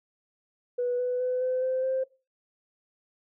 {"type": "tone with pitch steps", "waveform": "sine", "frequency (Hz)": [490.5, 497.1, 503.7, 510.4, 517.3, 524.2], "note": ["B4", "B4", "B4", "C5", "C5", "C5"], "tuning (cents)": [-12, 11, 34, -43, -20, 3], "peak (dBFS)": -24, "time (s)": [0.78, 2.04], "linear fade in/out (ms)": 10, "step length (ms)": 210, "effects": ["noise-tail reverb RT60 0.3 s tail -21 dB re dry", "tanh soft clip ceiling -20 dBFS"]}